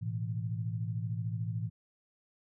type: chord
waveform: sine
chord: A suspended second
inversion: none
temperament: equal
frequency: 110 / 123.47 / 164.81 Hz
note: A2 / B2 / E3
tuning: 0 / 0 / 0 cents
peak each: -34 / -39 / -39 dBFS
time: 0.01-1.7 s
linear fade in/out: 20 ms
effects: none